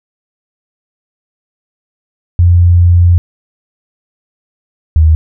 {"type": "tone pair in turn", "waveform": "sine", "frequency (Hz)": [87.4, 78.91], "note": ["F2", "D#2"], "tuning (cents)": [2, 25], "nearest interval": "major second", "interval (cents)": 177, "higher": "first", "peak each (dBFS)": -3, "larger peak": "neither", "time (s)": [[2.39, 3.18], [4.96, 5.15]], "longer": "first", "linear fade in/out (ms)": 0, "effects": []}